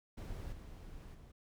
brown noise with level steps, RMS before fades -44 / -50 / -55 dBFS, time 0.17-1.32 s, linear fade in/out 10 ms, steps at 0.52 / 1.14 s, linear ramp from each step 10 ms, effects none

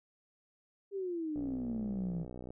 sine exponential sweep, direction down, 405.2 to 159.4 Hz, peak -34 dBFS, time 0.91-2.26 s, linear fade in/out 50 ms
click train, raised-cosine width 2 ms, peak -32 dBFS, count 72, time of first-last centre 1.36-2.505 s, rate 62 Hz
effects none

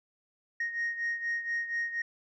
sine beating tone pair, 1864.7 / 1868.9 Hz, A#6 / A#6, 0 / +4 cents, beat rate 4.2 Hz, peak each -30 / -35 dBFS, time 0.6-2.02 s, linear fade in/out 5 ms, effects tanh soft clip ceiling -26 dBFS

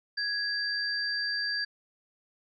sine tone pair together, 1661.2 / 4699 Hz, G#6 / D8, 0 / 0 cents, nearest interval octave + tritone, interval 1800 cents, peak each -31 / -31 dBFS, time 0.17-1.65 s, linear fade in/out 10 ms, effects none

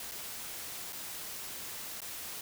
white noise with dropouts, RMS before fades -42 dBFS, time 0-2.41 s, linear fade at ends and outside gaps 2 ms, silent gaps 0.114-0.118 / 0.925-0.929 / 2.005-2.017 s, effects none

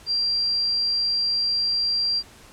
sine tone, 4739 Hz, D8, 15 cents sharp, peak -20 dBFS, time 0.06-2.23 s, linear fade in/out 50 ms, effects pink hiss -48 dBFS RMS until 2.52 s + low-pass 11000 Hz 12 dB/octave

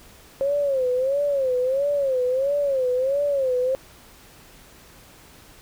sine tone with vibrato, 537 Hz, C5, 45 cents sharp, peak -19 dBFS, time 0.41-3.75 s, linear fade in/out 0 ms, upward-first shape sine, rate 1.5 Hz, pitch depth 130 cents each way, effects pink hiss -49 dBFS RMS until 5.61 s

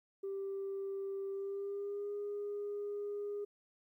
sine tone with pitch glide, 392 to 409.8 Hz, G4 to G#4, 0 to -23 cents, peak -36 dBFS, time 0.23-3.45 s, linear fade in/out 10 ms, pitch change +77 cents, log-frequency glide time 1.33-2.13 s, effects tanh soft clip ceiling -34 dBFS + 13-bit

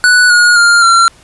square tone with pitch steps, 1480 / 1441.2 / 1403.4 / 1366.6 Hz, F#6 / F#6 / F6 / F6, 0 / -46 / +8 / -38 cents, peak -5 dBFS, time 0.04-1.08 s, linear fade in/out 0 ms, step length 260 ms, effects pink hiss -43 dBFS RMS until 1.23 s + resampled to 24000 Hz

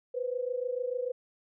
sine tone pair together, 490.2 / 517 Hz, B4 / C5, -13 / -21 cents, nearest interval minor second, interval 92 cents, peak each -32 / -34 dBFS, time 0.14-1.12 s, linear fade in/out 10 ms, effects none

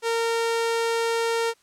sawtooth tone, 460 Hz, A#4, 23 cents flat, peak -18 dBFS, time 0.02-1.54 s, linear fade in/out 50 ms, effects white hiss -62 dBFS RMS until 1.62 s + low-pass 9000 Hz 12 dB/octave

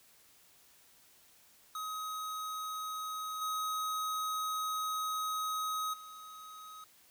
square tone with level steps, 1265 Hz, D#6, 28 cents sharp, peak -38 / -34 / -48 dBFS, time 1.75-6.84 s, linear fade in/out 2 ms, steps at 3.41 / 5.93 s, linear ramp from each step 10 ms, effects white hiss -63 dBFS RMS until 7.1 s

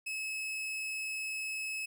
40% pulse tone, 2584 Hz, E7, 35 cents flat, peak -34 dBFS, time 0.06-1.86 s, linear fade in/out 10 ms, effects none

